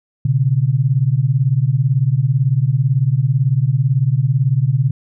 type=beating tone pair; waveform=sine; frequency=123.2 / 141.2 Hz; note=B2 / C#3; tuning=-4 / +32 cents; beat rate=18 Hz; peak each=-15 dBFS; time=0.25-4.91 s; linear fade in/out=5 ms; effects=none